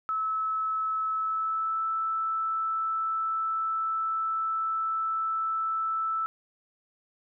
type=tone with pitch glide; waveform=sine; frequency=1300 to 1318.1 Hz; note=E6 to E6; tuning=-24 to -1 cents; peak=-26 dBFS; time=0.09-6.26 s; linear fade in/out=0 ms; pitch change=+23 cents; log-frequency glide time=1.13-1.84 s; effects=none